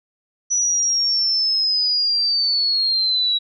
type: linear sweep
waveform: sine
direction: down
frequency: 5920 to 3866 Hz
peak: -16 dBFS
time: 0.5-3.39 s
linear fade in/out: 20 ms
effects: none